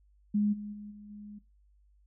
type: tone with level steps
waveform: sine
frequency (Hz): 207.7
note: G#3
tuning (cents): 0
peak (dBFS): -24 / -37 / -41 / -46 / -43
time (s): 0.34-1.39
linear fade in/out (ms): 10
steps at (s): 0.52 / 0.72 / 0.9 / 1.09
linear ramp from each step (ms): 20
effects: noise-tail reverb RT60 0.2 s tail -18 dB re dry + added 50 Hz sine -61 dBFS peak until 2.06 s